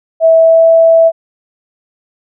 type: tone with pitch glide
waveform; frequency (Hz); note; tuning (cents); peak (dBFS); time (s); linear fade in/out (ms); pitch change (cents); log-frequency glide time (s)
sine; 652 to 657.3; E5 to E5; -19 to -5; -3; 0.2-1.12; 50; +14; 0.37-0.67
effects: none